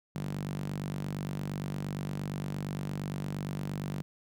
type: tone with high-pass filter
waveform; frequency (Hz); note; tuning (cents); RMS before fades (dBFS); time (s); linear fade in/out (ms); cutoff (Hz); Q
sawtooth; 48.66; G1; -12; -36; 0.15-4.02; 0; 160; 4.1
effects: none